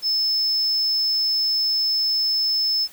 sine tone, 5240 Hz, E8, 11 cents flat, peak -16 dBFS, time 0.02-2.88 s, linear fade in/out 50 ms, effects tanh soft clip ceiling -17 dBFS + white hiss -47 dBFS RMS until 2.92 s

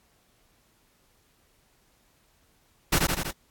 pink noise with echo, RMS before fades -21 dBFS, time 2.92-2.99 s, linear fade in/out 10 ms, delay 81 ms, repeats 4, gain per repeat -3 dB, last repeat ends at 3.314 s, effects pink hiss -65 dBFS RMS until 3.5 s + AAC 64 kbps

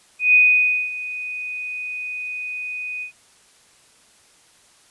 sine tone with ADSR envelope, 2489 Hz, D#7, in tune, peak -9 dBFS, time 0.19-3.12 s, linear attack 150 ms, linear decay 560 ms, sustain -17 dB, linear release 100 ms, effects white hiss -54 dBFS RMS until 4.9 s + resampled to 24000 Hz

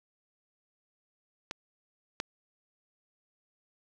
clicks, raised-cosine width 0.2 ms, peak -18 / -14 dBFS, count 2, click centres 1.511 / 2.201 s, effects none

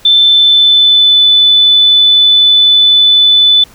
sine tone with pitch glide, 3537 to 3496 Hz, A7 to A7, +8 to -12 cents, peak -3 dBFS, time 0.05-3.64 s, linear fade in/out 5 ms, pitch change -20 cents, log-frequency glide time 0.2-1.25 s, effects pink hiss -41 dBFS RMS until 3.74 s

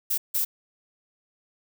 violet noise bursts at uneven times, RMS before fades -25 dBFS, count 2, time 0.1-0.18 / 0.34-0.45 s, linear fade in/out 10 ms, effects none

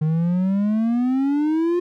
triangle exponential sweep, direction up, 152.7 to 357.2 Hz, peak -15 dBFS, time 0.01-1.8 s, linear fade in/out 10 ms, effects none

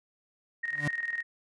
sine tone with tremolo, 1864 Hz, A#6, 1 cent flat, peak -28 dBFS, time 0.63-1.23 s, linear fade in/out 10 ms, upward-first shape square, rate 20 Hz, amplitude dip 65%
35% pulse tone with exponential growth, 146.83 Hz, D3, in tune, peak -24 dBFS, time 0.71-0.88 s, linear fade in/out 5 ms, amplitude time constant 36 ms
effects resampled to 24000 Hz

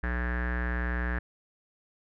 square tone with low-pass filter, 60.7 Hz, B1, 29 cents flat, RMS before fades -30 dBFS, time 0.03-1.19 s, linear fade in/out 5 ms, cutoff 1700 Hz, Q 9.9, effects none

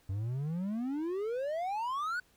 triangle exponential sweep, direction up, 92.5 to 1514 Hz, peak -30 dBFS, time 0.09-2.2 s, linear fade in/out 5 ms, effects pink hiss -67 dBFS RMS until 2.36 s

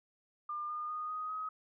sine tone with pitch steps, 1200 / 1216 / 1232.3 / 1248.8 / 1265.5 Hz, D6 / D#6 / D#6 / D#6 / D#6, +37 / -40 / -17 / +6 / +29 cents, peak -36 dBFS, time 0.49-1.49 s, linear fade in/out 5 ms, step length 200 ms, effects none

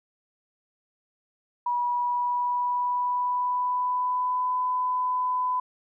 sine tone with pitch glide, 970 to 1003.6 Hz, B5 to B5, -31 to +28 cents, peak -23 dBFS, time 1.66-5.6 s, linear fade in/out 5 ms, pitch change +59 cents, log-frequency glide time 1.79-4.55 s, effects none

